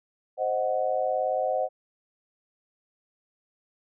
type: chord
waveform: sine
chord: C diminished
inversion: none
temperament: equal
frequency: 523.3 / 622.3 / 740 Hz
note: C5 / Eb5 / Gb5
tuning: 0 / 0 / 0 cents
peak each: -28 dBFS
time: 0.37-1.69 s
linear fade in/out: 50 ms
effects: none